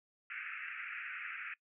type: band-pass noise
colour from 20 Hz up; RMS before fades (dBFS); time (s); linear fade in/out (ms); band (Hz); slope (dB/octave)
white; -44; 0.3-1.54; 2; 1300 to 2600; 96
effects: noise-tail reverb RT60 0.1 s tail -22 dB re dry